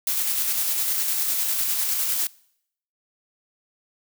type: noise with tremolo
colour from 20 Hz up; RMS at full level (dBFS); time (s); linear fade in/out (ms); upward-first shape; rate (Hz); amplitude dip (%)
blue; -23; 0.07-2.27; 2; square; 9.9; 25
effects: noise-tail reverb RT60 0.7 s tail -23 dB re dry